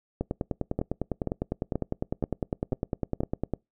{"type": "two click trains", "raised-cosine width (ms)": 2, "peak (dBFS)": [-14, -14], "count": [34, 6], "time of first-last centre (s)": [[0.21, 3.537], [0.79, 3.205]], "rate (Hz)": [9.92, 2.07], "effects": ["noise-tail reverb RT60 0.2 s tail -26 dB re dry"]}